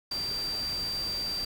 sine tone in noise, 4699 Hz, D8, in tune, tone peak -30 dBFS, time 0.11-1.45 s, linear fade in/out 5 ms, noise pink, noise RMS -41 dBFS, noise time 0.11-1.45 s, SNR +8 dB, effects none

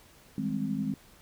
sine chord, Ab major seventh, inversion second, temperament equal with one note detuned, 159.38 / 196 / 207.7 / 261.6 Hz, Eb3 / G3 / Ab3 / C4, +42 / 0 / 0 / 0 cents, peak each -36 / -37 / -32 / -33 dBFS, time 0.38-0.94 s, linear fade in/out 2 ms, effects pink hiss -57 dBFS RMS until 1.21 s

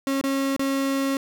35% pulse tone with dropouts, 272.5 Hz, C#4, 29 cents flat, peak -20 dBFS, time 0.07-1.17 s, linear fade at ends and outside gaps 1 ms, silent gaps 0.213-0.239 / 0.564-0.594 s, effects none

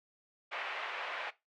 white band-pass noise, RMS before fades -40 dBFS, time 0.51-1.31 s, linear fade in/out 20 ms, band 520 to 2600 Hz, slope 24 dB/octave, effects noise-tail reverb RT60 0.2 s tail -17 dB re dry

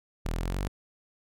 sawtooth exponential sweep, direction up, 38.89 to 50 Hz, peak -25 dBFS, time 0.25-0.68 s, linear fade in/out 10 ms, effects none

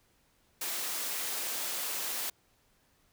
white high-pass noise, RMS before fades -35 dBFS, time 0.61-2.3 s, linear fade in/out 5 ms, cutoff 310 Hz, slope 12 dB/octave, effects pink hiss -69 dBFS RMS until 3.12 s

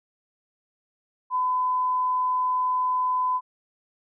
sine tone, 1009 Hz, B5, 37 cents sharp, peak -21 dBFS, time 1.3-3.41 s, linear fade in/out 50 ms, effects none

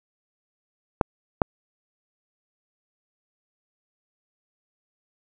clicks, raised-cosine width 1 ms, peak -3 dBFS, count 2, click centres 1.012 / 1.418 s, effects none

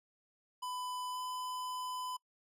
square tone with pitch glide, 1000 to 1006.4 Hz, B5 to B5, +21 to +32 cents, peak -39 dBFS, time 0.62-2.17 s, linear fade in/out 10 ms, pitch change +11 cents, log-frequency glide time 1.11-1.18 s, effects noise-tail reverb RT60 0.1 s tail -24 dB re dry + resampled to 32000 Hz

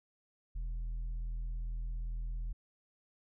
sine tone with tanh clipping, 41.2 Hz, E1, in tune, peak -36 dBFS, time 0.55-2.53 s, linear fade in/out 10 ms, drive 4 dB, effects none

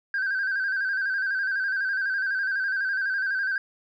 sine tone with vibrato, 1568 Hz, G6, in tune, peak -22 dBFS, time 0.14-3.58 s, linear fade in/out 2 ms, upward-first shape square, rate 12 Hz, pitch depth 50 cents each way, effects tanh soft clip ceiling -21 dBFS

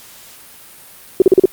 sine tone bursts, 376.3 Hz, F#4, 29 cents sharp, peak -3 dBFS, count 5, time 1.2-1.456 s, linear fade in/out 2 ms, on 20 ms, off 39 ms, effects white hiss -40 dBFS RMS until 1.52 s + Opus 48 kbps

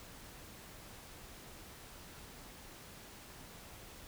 silence, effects pink hiss -53 dBFS RMS until 4.07 s

